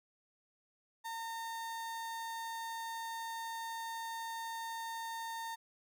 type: tone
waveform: 35% pulse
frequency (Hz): 912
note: A#5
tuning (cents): -38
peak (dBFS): -38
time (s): 1.04-5.56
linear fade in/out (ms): 20
effects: none